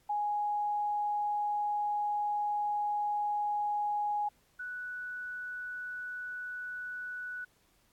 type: tone pair in turn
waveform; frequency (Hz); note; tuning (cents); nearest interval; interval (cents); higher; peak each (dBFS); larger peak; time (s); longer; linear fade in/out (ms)
sine; 830.6 / 1480; G#5 / F#6; 0 / 0; minor seventh; 1000; second; -29 / -37; first; 0.09-4.29 / 4.59-7.45; first; 10
effects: pink hiss -69 dBFS RMS until 7.92 s + AAC 64 kbps